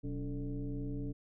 sine tone with frequency modulation, 126.5 Hz, B2, 42 cents sharp, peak -35 dBFS, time 0.03-1.13 s, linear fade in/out 20 ms, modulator 158 Hz, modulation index 1.4, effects none

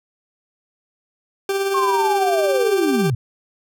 40% pulse tone with tremolo, 392.3 Hz, G4, 1 cent sharp, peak -16 dBFS, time 1.49-3.1 s, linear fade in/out 2 ms, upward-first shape triangle, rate 18 Hz, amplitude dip 45%
sine linear sweep, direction down, 1100 to 105.5 Hz, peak -17 dBFS, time 1.74-3.15 s, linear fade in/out 5 ms
effects none

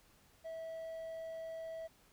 triangle tone, 651 Hz, E5, 22 cents flat, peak -40 dBFS, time 0.44-1.88 s, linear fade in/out 20 ms, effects pink hiss -67 dBFS RMS until 2.12 s

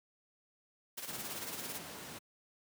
white noise with tremolo, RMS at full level -41 dBFS, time 0.97-1.79 s, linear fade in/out 10 ms, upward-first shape sine, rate 18 Hz, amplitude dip 65%
pink noise, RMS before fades -46 dBFS, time 1.08-2.19 s, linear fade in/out 10 ms
effects high-pass 150 Hz 12 dB/octave

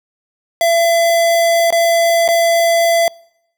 square tone with dropouts, 674 Hz, E5, 38 cents sharp, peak -11 dBFS, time 0.61-3.08 s, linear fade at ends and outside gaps 1 ms, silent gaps 1.705-1.725 / 2.279-2.287 s, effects noise-tail reverb RT60 0.8 s tail -26 dB re dry

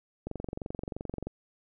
click train, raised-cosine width 2 ms, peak -22 dBFS, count 24, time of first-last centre 0.27-1.27 s, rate 23 Hz, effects none

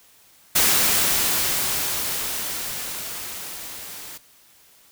white noise with level ramp, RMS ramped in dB -17 to -38 dBFS, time 0.55-4.18 s, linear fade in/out 10 ms, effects white hiss -54 dBFS RMS until 4.91 s

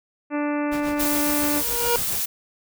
harmonic tone, 293.7 Hz, D4, in tune, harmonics 1 / 2 / 3 / 4 / 5 / 6 / 7 / 8 / 9, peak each -23 / -29 / -33 / -35 / -37 / -39 / -40 / -41 / -42 dBFS, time 0.3-1.63 s, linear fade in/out 50 ms
pink noise with tremolo, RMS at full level -34 dBFS, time 0.71-2.22 s, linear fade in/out 20 ms, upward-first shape triangle, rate 7.2 Hz, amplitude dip 80%
blue noise, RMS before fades -25 dBFS, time 0.99-2.26 s, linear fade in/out 10 ms
25% pulse tone with exponential growth, 475.2 Hz, A#4, 33 cents sharp, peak -14 dBFS, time 1.31-1.96 s, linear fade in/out 1 ms, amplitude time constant 140 ms
effects none

